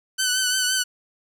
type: tone with vibrato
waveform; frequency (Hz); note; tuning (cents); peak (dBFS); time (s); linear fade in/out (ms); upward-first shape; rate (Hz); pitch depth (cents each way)
10% pulse; 1508; F#6; +32; -11; 0.18-0.84; 20; triangle; 5.8; 43
effects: none